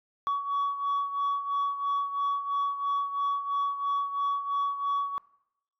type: beating tone pair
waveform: sine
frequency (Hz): 1127 / 1130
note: C#6 / C#6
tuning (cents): +28 / +33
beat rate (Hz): 3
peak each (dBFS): -26 / -31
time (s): 0.27-5.18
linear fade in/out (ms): 0
effects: noise-tail reverb RT60 0.8 s tail -22 dB re dry + tanh soft clip ceiling -23 dBFS